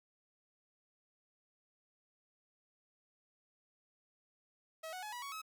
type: tone with pitch steps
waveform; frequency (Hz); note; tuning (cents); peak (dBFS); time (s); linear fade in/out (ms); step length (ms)
sawtooth; 642 / 737.5 / 847.1 / 973.1 / 1117.8 / 1284; E5 / F#5 / G#5 / B5 / C#6 / E6; -46 / -6 / +34 / -26 / +14 / -46; -39; 4.83-5.418; 10; 98
effects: 13-bit